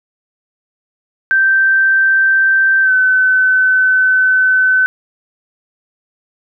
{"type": "tone with pitch glide", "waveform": "sine", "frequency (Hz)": [1561, 1517.4], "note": ["G6", "F#6"], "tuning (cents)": [-8, 43], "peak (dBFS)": -8, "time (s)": [1.31, 4.86], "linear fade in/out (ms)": 0, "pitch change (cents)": -49, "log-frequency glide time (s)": [2.82, 2.92], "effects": []}